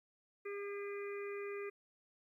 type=harmonic tone; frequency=404 Hz; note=G#4; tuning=48 cents flat; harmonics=1 / 3 / 4 / 5 / 6; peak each=-41 / -52 / -57 / -52 / -53 dBFS; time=0.45-1.7 s; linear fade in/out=10 ms; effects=13-bit